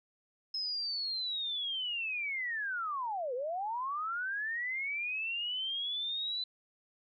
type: linear two-way sweep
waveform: sine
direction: down then up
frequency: 5180 to 473.5 to 4023 Hz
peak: -33 dBFS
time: 0.54-6.44 s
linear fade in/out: 5 ms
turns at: 3.34 s
effects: none